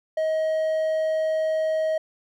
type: tone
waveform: triangle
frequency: 632 Hz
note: D#5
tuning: 27 cents sharp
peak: -19 dBFS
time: 0.17-1.98 s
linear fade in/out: 5 ms
effects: none